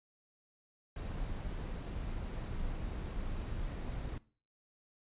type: noise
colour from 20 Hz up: brown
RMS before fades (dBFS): -39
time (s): 0.96-4.18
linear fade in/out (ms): 2
effects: noise-tail reverb RT60 0.4 s tail -19 dB re dry + resampled to 8000 Hz